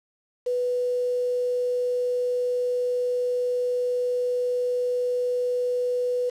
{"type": "tone with quantisation", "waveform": "sine", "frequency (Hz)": 493.9, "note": "B4", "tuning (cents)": 0, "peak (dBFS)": -22, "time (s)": [0.46, 6.3], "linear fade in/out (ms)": 10, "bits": 7, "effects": ["low-pass 7000 Hz 12 dB/octave"]}